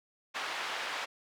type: band-pass noise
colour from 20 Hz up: pink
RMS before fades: -37 dBFS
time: 0.34-1.06 s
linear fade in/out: 20 ms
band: 880 to 3500 Hz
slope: 12 dB/octave
effects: none